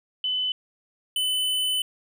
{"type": "tone pair in turn", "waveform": ["sine", "square"], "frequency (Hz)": [3015, 3015], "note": ["F#7", "F#7"], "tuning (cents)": [32, 32], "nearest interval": "unison", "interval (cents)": 0, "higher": "neither", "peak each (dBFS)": -23, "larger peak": "neither", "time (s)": [[0.24, 0.52], [1.16, 1.82]], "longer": "second", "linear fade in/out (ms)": 2, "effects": []}